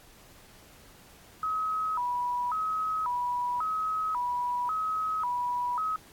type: tone with vibrato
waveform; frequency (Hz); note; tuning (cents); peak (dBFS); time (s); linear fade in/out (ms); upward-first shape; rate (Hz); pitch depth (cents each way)
sine; 1116; C#6; +11; -27; 1.43-5.96; 2; square; 0.92; 230
effects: pink hiss -55 dBFS RMS until 6.12 s + AAC 64 kbps